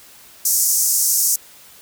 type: band-pass noise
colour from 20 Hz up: pink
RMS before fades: -17 dBFS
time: 0.45-1.36 s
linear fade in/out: 5 ms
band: 5700 to 16000 Hz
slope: 48 dB/octave
effects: white hiss -45 dBFS RMS until 1.81 s